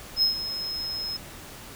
triangle tone with ADSR envelope, 5150 Hz, E8, 41 cents flat, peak -16 dBFS, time 0.16-1.17 s, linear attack 62 ms, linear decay 120 ms, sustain -12 dB, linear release 6 ms, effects pink hiss -43 dBFS RMS until 1.75 s

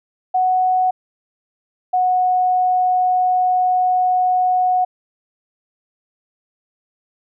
sine tone pair in turn, 740 / 733.6 Hz, F#5 / F#5, 0 / -15 cents, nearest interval unison, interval 15 cents, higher first, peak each -13 dBFS, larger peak neither, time 0.34-0.91 / 1.93-4.85 s, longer second, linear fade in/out 10 ms, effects none

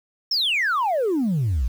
sine exponential sweep, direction down, 5550 to 53.4 Hz, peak -17 dBFS, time 0.31-1.68 s, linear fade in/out 5 ms, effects tanh soft clip ceiling -17 dBFS + 8-bit

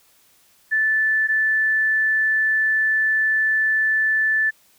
sine tone pair in turn, 1753 / 1753 Hz, A6 / A6, -7 / -7 cents, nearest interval unison, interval 0 cents, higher neither, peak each -16 dBFS, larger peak neither, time 0.71-1.28 / 1.28-4.51 s, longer second, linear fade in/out 20 ms, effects white hiss -57 dBFS RMS until 4.78 s

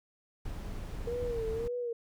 brown noise, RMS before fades -39 dBFS, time 0.45-1.68 s, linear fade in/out 5 ms
sine tone with vibrato, 466.1 Hz, A#4, in tune, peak -32 dBFS, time 1.07-1.93 s, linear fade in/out 5 ms, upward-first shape sine, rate 1.8 Hz, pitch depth 88 cents each way
effects none

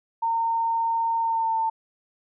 sine tone with pitch glide, 915 to 897.7 Hz, A#5 to A5, -32 to +34 cents, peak -21 dBFS, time 0.22-1.7 s, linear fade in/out 10 ms, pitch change -34 cents, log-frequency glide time 1.2-1.56 s, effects none

